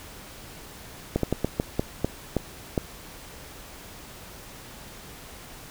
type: slowing click train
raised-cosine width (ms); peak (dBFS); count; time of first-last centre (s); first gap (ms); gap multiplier
2; -9; 9; 1.16-2.778; 73; 1.28
effects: pink hiss -44 dBFS RMS until 5.7 s